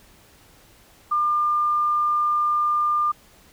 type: tone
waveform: sine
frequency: 1200 Hz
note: D6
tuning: 37 cents sharp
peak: -18 dBFS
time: 1.11-3.12 s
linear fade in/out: 10 ms
effects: pink hiss -53 dBFS RMS until 3.52 s